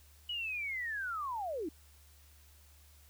sine linear sweep, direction down, 2960 to 283.8 Hz, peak -35 dBFS, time 0.29-1.69 s, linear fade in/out 5 ms, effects added 73 Hz sine -59 dBFS peak until 3.09 s + white hiss -64 dBFS RMS until 3.09 s

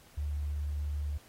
sine tone, 73.42 Hz, D2, in tune, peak -31 dBFS, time 0.17-1.18 s, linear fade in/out 10 ms, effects pink hiss -59 dBFS RMS until 1.28 s + AAC 48 kbps

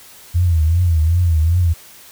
sine tone with vibrato, 83.5 Hz, E2, 23 cents sharp, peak -11 dBFS, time 0.34-1.74 s, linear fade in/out 20 ms, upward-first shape triangle, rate 2.6 Hz, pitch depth 150 cents each way, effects white hiss -42 dBFS RMS until 2.11 s

